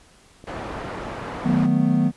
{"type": "click", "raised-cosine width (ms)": 2, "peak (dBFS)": -27, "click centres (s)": 0.441}
{"type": "low-pass noise", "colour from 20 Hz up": "white", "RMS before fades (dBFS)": -32, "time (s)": [0.47, 1.66], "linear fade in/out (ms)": 2, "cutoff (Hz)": 990, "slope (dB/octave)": 12}
{"type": "chord", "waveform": "triangle", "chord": "B dominant seventh", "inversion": "first", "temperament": "equal", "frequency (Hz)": [155.56, 185, 220, 246.9], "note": ["D#3", "F#3", "A3", "B3"], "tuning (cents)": [0, 0, 0, 0], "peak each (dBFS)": [-20, -21, -21, -18], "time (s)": [1.43, 2.12], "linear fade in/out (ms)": 50}
{"effects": ["pink hiss -53 dBFS RMS until 2.16 s", "resampled to 24000 Hz"]}